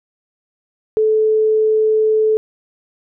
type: tone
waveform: sine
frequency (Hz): 434.7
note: A4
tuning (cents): -21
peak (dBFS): -11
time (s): 0.97-2.37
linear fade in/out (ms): 0
effects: none